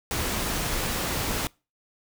pink noise, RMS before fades -28 dBFS, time 0.11-1.47 s, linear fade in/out 0 ms, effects noise-tail reverb RT60 0.3 s tail -25 dB re dry

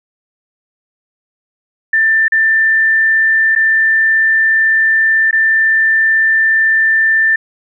sine tone with dropouts, 1781 Hz, A6, 21 cents sharp, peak -8 dBFS, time 1.93-7.36 s, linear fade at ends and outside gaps 5 ms, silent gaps 2.282-2.32 / 3.552-3.56 / 5.311-5.328 s, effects none

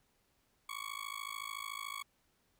20% pulse tone with amplitude modulation, 1117 Hz, C#6, 13 cents sharp, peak -32 dBFS, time 0.69-2.03 s, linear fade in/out 5 ms, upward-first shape sine, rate 53.7 Hz, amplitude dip 100%, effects pink hiss -75 dBFS RMS until 2.59 s

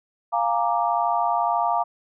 sine chord, Bb dominant seventh, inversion second, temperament equal, 698.5 / 830.6 / 932.3 / 1174.7 Hz, F5 / Ab5 / Bb5 / D6, 0 / 0 / 0 / 0 cents, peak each -23 / -27 / -24 / -27 dBFS, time 0.32-1.84 s, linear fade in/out 20 ms, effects none

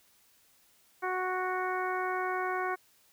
harmonic tone, 369.2 Hz, F#4, 4 cents flat, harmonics 1 / 2 / 3 / 4 / 5 / 6, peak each -35 / -35 / -35 / -37 / -42 / -43 dBFS, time 1.02-2.76 s, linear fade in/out 20 ms, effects white hiss -65 dBFS RMS until 3.12 s

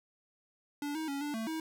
square tone with pitch steps, 289.5 / 316.6 / 279.2 / 293 / 223.4 / 319.3 Hz, D4 / D#4 / C#4 / D4 / A3 / D#4, -25 / +30 / +13 / -4 / +27 / +45 cents, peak -35 dBFS, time 0.82-1.6 s, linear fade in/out 2 ms, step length 130 ms, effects none

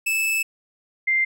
45% pulse / sine tone pair in turn, 2623 / 2093 Hz, E7 / C7, -9 / 0 cents, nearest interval major third, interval 391 cents, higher first, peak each -20 / -17 dBFS, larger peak second, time 0.06-0.43 / 1.07-1.25 s, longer first, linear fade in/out 10 ms, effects none

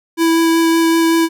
square tone with vibrato, 329.7 Hz, E4, in tune, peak -11 dBFS, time 0.17-1.29 s, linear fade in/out 50 ms, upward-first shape sine, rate 5.3 Hz, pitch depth 8 cents each way, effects none

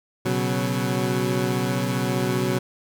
20% pulse chord, B suspended second, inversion none, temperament equal with one note detuned, 123.47 / 138.59 / 185.64 Hz, B2 / C#3 / F#3, 0 / 0 / +6 cents, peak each -20 / -23 / -21 dBFS, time 0.25-2.59 s, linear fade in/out 10 ms, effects none

